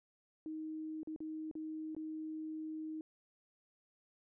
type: tone with dropouts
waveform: sine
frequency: 313.5 Hz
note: D#4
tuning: 13 cents sharp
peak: -40 dBFS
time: 0.46-3.01 s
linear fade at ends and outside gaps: 1 ms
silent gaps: 1.032-1.073 / 1.162-1.204 / 1.513-1.553 / 1.949-1.965 s
effects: none